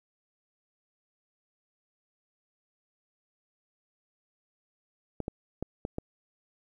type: clicks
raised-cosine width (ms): 2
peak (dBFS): -19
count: 5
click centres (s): 5.203 / 5.281 / 5.626 / 5.851 / 5.984
effects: 10-bit